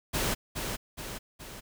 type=noise with echo; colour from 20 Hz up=pink; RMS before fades=-29 dBFS; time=0.13-0.35 s; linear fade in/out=20 ms; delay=420 ms; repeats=3; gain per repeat=-5 dB; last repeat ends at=1.61 s; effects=none